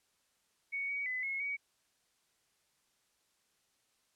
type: tone with pitch steps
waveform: sine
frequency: 2228 / 2255 / 2014 / 2174 / 2256 Hz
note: C#7 / C#7 / B6 / C#7 / C#7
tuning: +8 / +29 / +33 / -34 / +30 cents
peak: -34 dBFS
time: 0.72-1.57 s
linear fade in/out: 20 ms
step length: 170 ms
effects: white hiss -75 dBFS RMS until 4.15 s + low-pass 10000 Hz 12 dB/octave

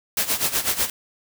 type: noise with tremolo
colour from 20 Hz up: white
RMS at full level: -20 dBFS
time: 0.17-0.9 s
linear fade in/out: 2 ms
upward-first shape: sine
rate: 8.1 Hz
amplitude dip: 80%
effects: none

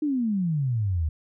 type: exponential sweep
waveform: sine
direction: down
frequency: 311.1 to 74.3 Hz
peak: -22 dBFS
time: 0.02-1.09 s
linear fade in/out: 5 ms
effects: none

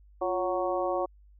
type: harmonic tone with a mistuned harmonic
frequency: 185 Hz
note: F#3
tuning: in tune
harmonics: 2 / 3 / 4 / 5 / 6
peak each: -32 / -30 / -32 / -38 / -35 dBFS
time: 0.21-1.06 s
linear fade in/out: 10 ms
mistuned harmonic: 2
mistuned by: -85 cents
effects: added 50 Hz sine -53 dBFS peak until 1.39 s

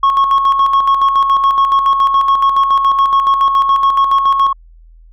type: tone with tremolo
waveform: sine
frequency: 1096 Hz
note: C#6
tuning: 20 cents flat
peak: -4 dBFS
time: 0.03-4.53 s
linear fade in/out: 5 ms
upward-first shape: square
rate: 7.1 Hz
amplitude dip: 55%
effects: tanh soft clip ceiling -6 dBFS + added 41 Hz sine -38 dBFS peak until 5.12 s

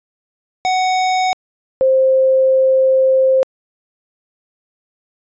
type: tone pair in turn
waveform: square / sine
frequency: 744 / 526.1 Hz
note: F#5 / C5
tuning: +9 / +9 cents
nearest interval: tritone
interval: 600 cents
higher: first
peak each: -14 / -9 dBFS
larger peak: second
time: 0.65-1.33 / 1.81-3.43 s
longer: second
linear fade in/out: 0 ms
effects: resampled to 16000 Hz

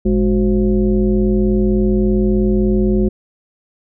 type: tone with frequency modulation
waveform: sine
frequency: 206.8 Hz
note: G#3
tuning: 7 cents flat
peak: -11 dBFS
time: 0.05-3.09 s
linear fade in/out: 10 ms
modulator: 159 Hz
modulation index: 1.2
effects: none

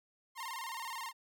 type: tone with vibrato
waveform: sawtooth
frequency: 986 Hz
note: B5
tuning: 3 cents flat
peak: -36 dBFS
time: 0.35-1.13 s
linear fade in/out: 50 ms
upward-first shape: square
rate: 19 Hz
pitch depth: 120 cents each way
effects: none

